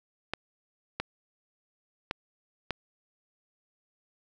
clicks, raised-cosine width 0.3 ms, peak -14 dBFS, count 4, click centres 0.336 / 1 / 2.111 / 2.707 s, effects none

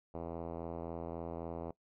5% pulse tone with low-pass filter, 83.7 Hz, E2, 27 cents sharp, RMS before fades -42 dBFS, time 0.14-1.71 s, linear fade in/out 5 ms, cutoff 650 Hz, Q 1.1, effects noise-tail reverb RT60 0.1 s tail -20 dB re dry

